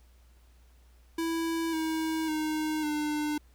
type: tone with pitch steps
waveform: square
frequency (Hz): 329.6 / 319.5 / 309.7 / 300.2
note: E4 / D#4 / D#4 / D4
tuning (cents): 0 / +46 / -8 / +38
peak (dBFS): -29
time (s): 1.18-3.38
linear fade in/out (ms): 5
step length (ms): 550
effects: added 60 Hz sine -56 dBFS peak until 3.54 s + pink hiss -67 dBFS RMS until 3.54 s